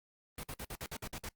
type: noise bursts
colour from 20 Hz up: pink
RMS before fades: -42 dBFS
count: 9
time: 0.38-1.289 s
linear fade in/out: 2 ms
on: 53 ms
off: 54 ms
effects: noise-tail reverb RT60 0.1 s tail -21 dB re dry + Opus 32 kbps